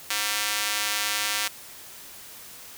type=tone with high-pass filter; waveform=square; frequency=105.2 Hz; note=G#2; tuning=23 cents sharp; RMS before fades=-27 dBFS; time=0.1-1.48 s; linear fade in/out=5 ms; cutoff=2000 Hz; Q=0.64; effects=white hiss -44 dBFS RMS until 2.77 s